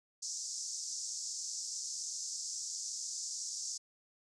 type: band-pass noise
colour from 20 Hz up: pink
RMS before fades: -41 dBFS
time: 0.22-3.78 s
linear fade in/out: 10 ms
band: 5200 to 7600 Hz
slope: 48 dB/octave
effects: none